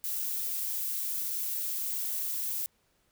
violet noise, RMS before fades -33 dBFS, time 0.04-2.66 s, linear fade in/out 0 ms, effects pink hiss -71 dBFS RMS until 3.11 s

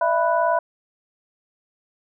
sine tone cluster, 610 / 669 / 988 / 1481 Hz, D#5 / E5 / B5 / F#6, -34 / +25 / 0 / +1 cents, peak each -25 / -20 / -21 / -28 dBFS, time 0.01-0.59 s, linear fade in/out 5 ms, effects none

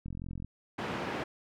click train, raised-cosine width 5 ms, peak -28 dBFS, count 18, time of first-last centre 0.06-0.446 s, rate 44 Hz
pink band-pass noise, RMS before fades -36 dBFS, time 0.78-1.24 s, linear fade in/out 10 ms, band 160 to 2200 Hz, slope 12 dB/octave
effects none

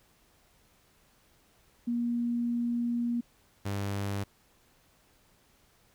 sine / sawtooth tone pair in turn, 237.8 / 99.98 Hz, A#3 / G2, +35 / +35 cents, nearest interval octave + minor third, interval 1500 cents, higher first, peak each -27 dBFS, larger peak neither, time 1.87-3.21 / 3.65-4.24 s, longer first, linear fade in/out 10 ms, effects pink hiss -65 dBFS RMS until 5.94 s

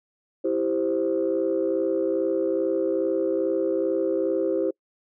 sine chord, C major, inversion first, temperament equal, 329.6 / 392 / 523.3 Hz, E4 / G4 / C5, 0 / 0 / 0 cents, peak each -25 dBFS, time 0.44-4.71 s, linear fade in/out 10 ms, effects noise-tail reverb RT60 0.1 s tail -26 dB re dry + tanh soft clip ceiling -14 dBFS

